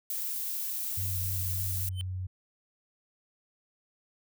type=noise; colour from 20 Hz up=violet; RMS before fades=-34 dBFS; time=0.1-1.89 s; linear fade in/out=2 ms
type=tone with pitch glide; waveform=sine; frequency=93.7 to 92.46 Hz; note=F#2 to F#2; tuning=+22 to -1 cents; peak=-32 dBFS; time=0.97-2.27 s; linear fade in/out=10 ms; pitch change=-23 cents; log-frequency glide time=1.48-2.01 s
type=tone with exponential growth; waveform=square; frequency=3075 Hz; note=G7; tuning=34 cents flat; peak=-33 dBFS; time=1.91-2.01 s; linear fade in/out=0 ms; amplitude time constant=21 ms
effects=none